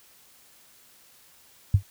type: tone with exponential decay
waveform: sine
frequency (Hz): 98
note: G2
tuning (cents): 0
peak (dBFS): -11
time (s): 1.74-1.83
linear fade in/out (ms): 5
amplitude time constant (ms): 19
effects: white hiss -56 dBFS RMS until 1.9 s